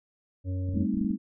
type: harmonic tone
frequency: 92.5 Hz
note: F#2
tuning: in tune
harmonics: 1 / 3 / 5 / 6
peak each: -28 / -38 / -50 / -46 dBFS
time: 0.44-0.87 s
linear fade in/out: 50 ms
type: clicks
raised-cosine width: 5 ms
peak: -27 dBFS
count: 9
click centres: 0.69 / 0.742 / 0.772 / 0.809 / 0.943 / 0.974 / 1.013 / 1.047 / 1.107 s
type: chord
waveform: sine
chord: A half-diminished seventh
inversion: third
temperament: equal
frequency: 196 / 220 / 261.6 / 311.1 Hz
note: G3 / A3 / C4 / Eb4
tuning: 0 / 0 / 0 / 0 cents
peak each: -29 / -29 / -32 / -34 dBFS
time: 0.73-1.18 s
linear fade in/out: 50 ms
effects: none